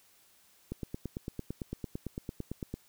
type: click train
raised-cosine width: 3 ms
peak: -23 dBFS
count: 19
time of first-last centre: 0.72-2.74 s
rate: 8.91 Hz
effects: white hiss -64 dBFS RMS until 2.88 s